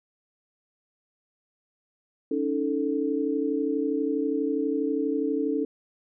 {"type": "tone cluster", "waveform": "sine", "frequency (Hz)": [280.3, 312.6, 441.4], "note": ["C#4", "D#4", "A4"], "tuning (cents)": [19, 8, 5], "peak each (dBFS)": [-27, -29, -28], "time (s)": [2.31, 5.65], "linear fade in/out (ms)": 5, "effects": []}